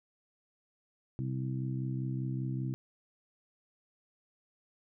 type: harmonic tone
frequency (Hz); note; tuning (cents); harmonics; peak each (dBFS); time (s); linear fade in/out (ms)
65.1; C2; -8; 2 / 3 / 4 / 5; -33 / -41 / -43 / -43; 1.19-2.74; 0
effects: none